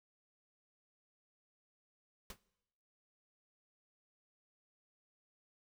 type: noise with exponential decay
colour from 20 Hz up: pink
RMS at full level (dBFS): -43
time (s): 2.3-2.39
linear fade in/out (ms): 2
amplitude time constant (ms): 18
effects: noise-tail reverb RT60 0.9 s tail -21 dB re dry